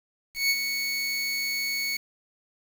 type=tone with ADSR envelope; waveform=25% pulse; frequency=2217 Hz; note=C#7; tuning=in tune; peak=-16 dBFS; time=0.34-1.97 s; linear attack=160 ms; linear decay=48 ms; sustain=-7 dB; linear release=6 ms; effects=7-bit